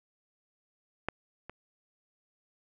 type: clicks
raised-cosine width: 0.5 ms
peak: -15 / -27 dBFS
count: 2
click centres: 1.086 / 1.496 s
effects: none

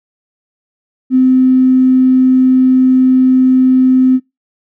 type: tone with tanh clipping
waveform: triangle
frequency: 257.9 Hz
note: C4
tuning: 25 cents flat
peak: -5 dBFS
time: 1.1-4.2 s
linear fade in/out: 50 ms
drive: 3 dB
effects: noise-tail reverb RT60 0.2 s tail -22 dB re dry

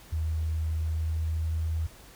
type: tone with pitch glide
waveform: sine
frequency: 79.5 to 80.42 Hz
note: D#2 to E2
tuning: +38 to -42 cents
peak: -26 dBFS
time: 0.12-1.87 s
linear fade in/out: 10 ms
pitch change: +20 cents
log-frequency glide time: 0.73-1.67 s
effects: added 50 Hz sine -58 dBFS peak until 2.15 s + pink hiss -52 dBFS RMS until 2.15 s

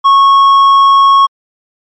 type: tone with tanh clipping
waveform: sine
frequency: 1100 Hz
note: C#6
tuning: 14 cents flat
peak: -4 dBFS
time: 0.04-1.27 s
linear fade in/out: 20 ms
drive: 6 dB
effects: MP3 48 kbps

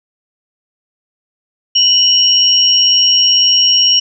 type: tone pair together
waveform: sine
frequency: 2960 / 5578 Hz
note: F#7 / F8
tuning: 0 / -3 cents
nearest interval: major seventh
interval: 1097 cents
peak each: -10 dBFS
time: 1.75-4 s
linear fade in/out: 10 ms
effects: none

